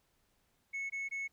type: tone bursts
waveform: sine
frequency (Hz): 2200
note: C#7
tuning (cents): -14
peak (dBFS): -33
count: 3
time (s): 0.73-1.28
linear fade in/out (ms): 20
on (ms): 170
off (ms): 20
effects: tanh soft clip ceiling -35 dBFS + pink hiss -75 dBFS RMS until 1.32 s